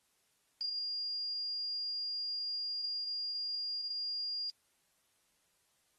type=tone; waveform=sine; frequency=4820 Hz; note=D8; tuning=44 cents sharp; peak=-35 dBFS; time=0.61-4.5 s; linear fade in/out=0 ms; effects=white hiss -75 dBFS RMS until 5.98 s + AAC 32 kbps